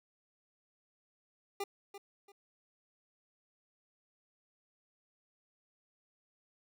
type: tone with echo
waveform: 25% pulse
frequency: 400.4 Hz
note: G4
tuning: 37 cents sharp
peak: -31 dBFS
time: 1.6-1.64 s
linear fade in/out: 5 ms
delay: 340 ms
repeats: 2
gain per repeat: -11 dB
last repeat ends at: 2.32 s
effects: none